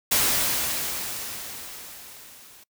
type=noise with level ramp; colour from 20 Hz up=white; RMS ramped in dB=-20 to -50 dBFS; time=0.11-2.64 s; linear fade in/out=10 ms; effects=noise-tail reverb RT60 0.1 s tail -23 dB re dry